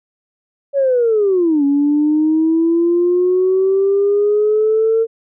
sine linear two-way sweep, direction down then up, 567 to 279.3 to 455 Hz, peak -10 dBFS, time 0.73-5.07 s, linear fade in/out 50 ms, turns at 1.64 s, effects tanh soft clip ceiling -6 dBFS

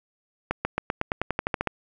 accelerating click train, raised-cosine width 0.5 ms, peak -9 dBFS, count 13, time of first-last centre 0.51-1.673 s, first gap 140 ms, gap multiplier 0.93, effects none

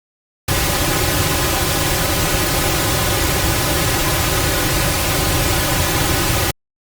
pink noise with comb filter, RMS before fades -17 dBFS, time 0.48-6.51 s, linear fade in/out 5 ms, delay 4.4 ms, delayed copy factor -0.95, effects Opus 48 kbps

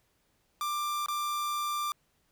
45% pulse tone with dropouts, 1184 Hz, D6, 14 cents sharp, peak -30 dBFS, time 0.61-1.92 s, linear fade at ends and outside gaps 1 ms, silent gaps 1.061-1.084 s, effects pink hiss -72 dBFS RMS until 2.31 s

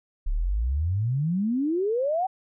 sine exponential sweep, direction up, 32.7 to 778 Hz, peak -22 dBFS, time 0.26-2.27 s, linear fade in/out 10 ms, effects none

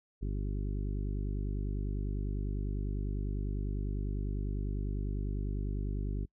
harmonic tone, 50 Hz, G1, 35 cents sharp, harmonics 1 / 2 / 3 / 4 / 5 / 6 / 7 / 8, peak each -33 / -39 / -43 / -45 / -47 / -49 / -50 / -51 dBFS, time 0.21-6.26 s, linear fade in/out 20 ms, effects noise-tail reverb RT60 0.1 s tail -26 dB re dry

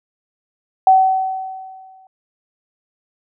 sine tone with exponential decay, 759 Hz, F#5, 44 cents sharp, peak -5 dBFS, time 0.87-2.07 s, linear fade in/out 2 ms, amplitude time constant 260 ms, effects none

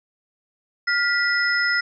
sine tone cluster, 1414 / 1958 / 5160 Hz, F6 / B6 / E8, +21 / -15 / -38 cents, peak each -22 / -21 / -26 dBFS, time 0.87-1.81 s, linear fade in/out 10 ms, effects none

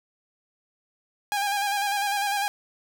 sawtooth tone with vibrato, 809 Hz, G#5, 46 cents flat, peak -20 dBFS, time 1.32-2.48 s, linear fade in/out 0 ms, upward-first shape square, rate 10 Hz, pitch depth 34 cents each way, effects none

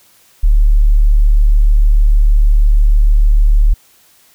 sine tone, 36.79 Hz, D1, 4 cents sharp, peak -5 dBFS, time 0.43-3.74 s, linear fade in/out 10 ms, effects white hiss -49 dBFS RMS until 4.34 s

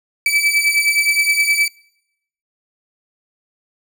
40% pulse beating tone pair, 2303 / 2312.6 Hz, D7 / D7, -34 / -27 cents, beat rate 9.6 Hz, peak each -15 / -17 dBFS, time 0.26-1.68 s, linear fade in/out 2 ms, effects noise-tail reverb RT60 0.8 s tail -24 dB re dry

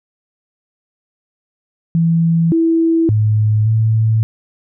sine tone with pitch steps, 165.9 / 328.7 / 107.3 / 110.8 Hz, E3 / E4 / A2 / A2, +11 / -5 / -43 / +13 cents, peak -10 dBFS, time 1.95-4.23 s, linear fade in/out 0 ms, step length 570 ms, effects none

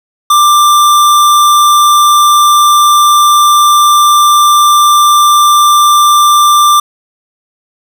square tone, 1184 Hz, D6, 14 cents sharp, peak -4 dBFS, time 0.3-6.8 s, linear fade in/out 5 ms, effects 7-bit

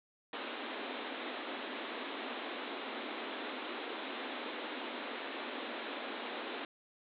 pink band-pass noise, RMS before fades -42 dBFS, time 0.33-6.65 s, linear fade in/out 2 ms, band 230 to 3900 Hz, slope 96 dB/octave, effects none

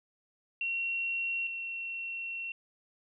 sine tone pair in turn, 2734 / 2722 Hz, F7 / F7, -37 / -45 cents, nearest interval unison, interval 8 cents, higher first, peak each -30 / -35 dBFS, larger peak first, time 0.61-1.47 / 1.47-2.52 s, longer second, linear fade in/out 2 ms, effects none

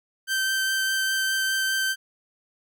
sawtooth tone with vibrato, 1554 Hz, G6, 16 cents flat, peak -19 dBFS, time 0.27-1.96 s, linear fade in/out 50 ms, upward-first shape triangle, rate 4.9 Hz, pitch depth 9 cents each way, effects none

